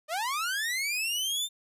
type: linear sweep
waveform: sawtooth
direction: up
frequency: 587.3 to 3626 Hz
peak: -25 dBFS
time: 0.08-1.49 s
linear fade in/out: 50 ms
effects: resampled to 32000 Hz